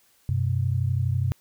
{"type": "tone pair together", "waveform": "sine", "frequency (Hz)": [94.8, 126.95], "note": ["F#2", "B2"], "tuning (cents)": [43, 48], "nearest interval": "perfect fourth", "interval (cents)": 505, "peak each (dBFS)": -24, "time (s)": [0.29, 1.32], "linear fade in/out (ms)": 0, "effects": ["white hiss -62 dBFS RMS until 1.4 s"]}